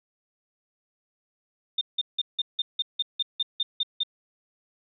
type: tone bursts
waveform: sine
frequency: 3627 Hz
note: A#7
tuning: 48 cents flat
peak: -22 dBFS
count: 12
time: 1.78-4.034 s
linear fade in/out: 5 ms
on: 32 ms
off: 170 ms
effects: none